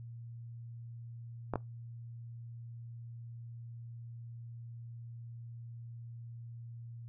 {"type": "clicks", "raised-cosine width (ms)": 1, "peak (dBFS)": [-19, -19], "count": 2, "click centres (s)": [1.537, 1.557], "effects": ["noise-tail reverb RT60 0.2 s tail -23 dB re dry", "added 117 Hz sine -44 dBFS peak until 7.08 s"]}